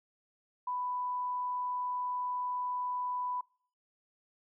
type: tone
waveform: sine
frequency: 993 Hz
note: B5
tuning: 9 cents sharp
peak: -32 dBFS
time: 0.67-3.41 s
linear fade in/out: 5 ms
effects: noise-tail reverb RT60 0.5 s tail -25 dB re dry